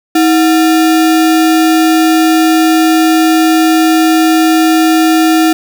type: tone with sample-and-hold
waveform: sine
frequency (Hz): 320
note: D#4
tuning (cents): +49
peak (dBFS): -5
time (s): 0.15-5.53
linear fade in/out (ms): 5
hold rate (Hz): 1050
effects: none

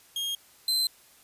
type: tone pair in turn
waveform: 40% pulse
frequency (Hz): 3244 / 4087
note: G#7 / C8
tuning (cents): -41 / -41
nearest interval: major third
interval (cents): 400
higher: second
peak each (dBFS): -28 / -22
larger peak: second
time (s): 0.16-0.35 / 0.68-0.87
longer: neither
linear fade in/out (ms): 2
effects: white hiss -57 dBFS RMS until 1.23 s + resampled to 32000 Hz

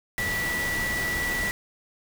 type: tone in noise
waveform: sine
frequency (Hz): 1954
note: B6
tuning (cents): -19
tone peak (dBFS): -26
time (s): 0.18-1.51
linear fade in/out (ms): 0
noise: pink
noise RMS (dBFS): -32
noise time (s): 0.18-1.51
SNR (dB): +3
effects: none

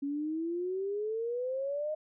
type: exponential sweep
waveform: sine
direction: up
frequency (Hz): 277.2 to 623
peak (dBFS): -31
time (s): 0.02-1.95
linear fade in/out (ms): 10
effects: none

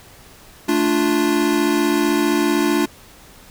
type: chord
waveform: square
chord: D minor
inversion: second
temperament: equal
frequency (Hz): 220 / 293.7 / 349.2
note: A3 / D4 / F4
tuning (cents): 0 / 0 / 0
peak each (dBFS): -24 / -19 / -20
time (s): 0.68-2.86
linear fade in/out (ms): 10
effects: pink hiss -45 dBFS RMS until 3.5 s

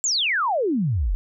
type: exponential sweep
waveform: sine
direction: down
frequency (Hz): 7620 to 38.89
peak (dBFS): -19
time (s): 0.04-1.15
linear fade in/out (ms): 0
effects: none

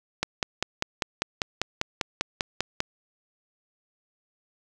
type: click train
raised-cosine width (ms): 0.2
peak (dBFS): -7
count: 14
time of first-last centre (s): 0.23-2.804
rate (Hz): 5.05
effects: none

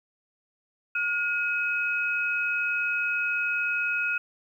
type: tone pair together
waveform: sine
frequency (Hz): 1430.1 / 2541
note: F6 / D#7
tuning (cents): +41 / +36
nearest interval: minor seventh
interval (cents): 995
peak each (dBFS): -27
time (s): 0.95-4.18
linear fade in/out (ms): 5
effects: 10-bit

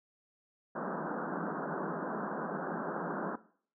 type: band-pass noise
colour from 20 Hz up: pink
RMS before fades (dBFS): -37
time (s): 0.75-3.36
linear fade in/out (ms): 10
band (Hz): 160 to 1600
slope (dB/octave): 96
effects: noise-tail reverb RT60 0.5 s tail -17 dB re dry

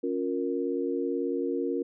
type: chord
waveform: sine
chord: Bb minor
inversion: first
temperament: equal with one note detuned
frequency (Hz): 277.2 / 355.5 / 466.2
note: Db4 / F4 / Bb4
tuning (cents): 0 / +31 / 0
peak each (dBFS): -31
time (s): 0.03-1.83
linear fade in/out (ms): 10
effects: none

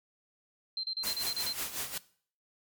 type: tone bursts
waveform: sine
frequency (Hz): 4136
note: C8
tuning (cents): -21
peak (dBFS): -31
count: 8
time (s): 0.77-1.527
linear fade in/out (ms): 2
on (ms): 64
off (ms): 35
type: noise with tremolo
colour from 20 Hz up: white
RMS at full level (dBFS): -34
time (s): 1.03-1.98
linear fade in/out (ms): 5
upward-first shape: sine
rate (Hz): 5.5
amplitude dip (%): 70
effects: noise-tail reverb RT60 0.5 s tail -19 dB re dry + MP3 96 kbps

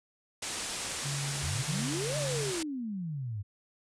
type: low-pass noise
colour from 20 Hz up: white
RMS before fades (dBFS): -37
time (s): 0.42-2.63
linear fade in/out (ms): 5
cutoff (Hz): 9600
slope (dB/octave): 48
type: tone with tremolo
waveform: sine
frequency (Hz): 141.1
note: C#3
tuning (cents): +31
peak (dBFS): -33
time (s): 1.04-2.52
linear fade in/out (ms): 20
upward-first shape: square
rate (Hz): 1.8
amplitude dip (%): 25
type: exponential two-way sweep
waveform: sine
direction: up then down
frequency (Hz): 72.2 to 622.3 to 96.5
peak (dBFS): -33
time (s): 1.42-3.43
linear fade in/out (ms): 20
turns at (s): 2.17
effects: none

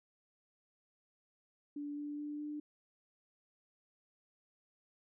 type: tone with pitch steps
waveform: sine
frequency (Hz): 290.6 / 293 / 295.3 / 297.7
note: D4 / D4 / D4 / D4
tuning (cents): -18 / -4 / +10 / +24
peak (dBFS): -39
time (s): 1.76-2.6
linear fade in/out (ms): 5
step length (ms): 210
effects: none

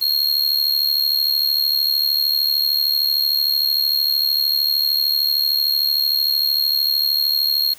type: tone with amplitude modulation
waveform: square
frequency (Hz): 4263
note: C8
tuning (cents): +32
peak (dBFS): -13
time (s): 0.01-7.74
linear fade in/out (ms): 10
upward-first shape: sine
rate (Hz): 73.2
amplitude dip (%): 75
effects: white hiss -44 dBFS RMS until 7.78 s

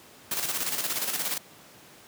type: noise with tremolo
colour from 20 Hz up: white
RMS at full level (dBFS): -28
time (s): 0.31-1.38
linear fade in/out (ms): 5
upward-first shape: square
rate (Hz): 17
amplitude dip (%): 50
effects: pink hiss -51 dBFS RMS until 2.07 s + high-pass 150 Hz 12 dB/octave

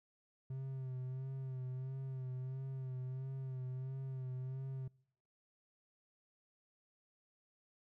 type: tone with vibrato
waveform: triangle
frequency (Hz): 130.81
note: C3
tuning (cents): 0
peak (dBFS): -38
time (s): 0.5-4.88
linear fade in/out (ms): 5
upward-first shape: sine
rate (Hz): 1.5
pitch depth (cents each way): 42
effects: noise-tail reverb RT60 0.7 s tail -26 dB re dry

